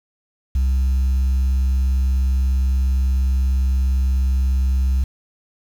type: tone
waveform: sine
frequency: 65.5 Hz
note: C2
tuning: 2 cents sharp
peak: -12 dBFS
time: 0.55-5.04 s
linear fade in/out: 5 ms
effects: tanh soft clip ceiling -14 dBFS + 7-bit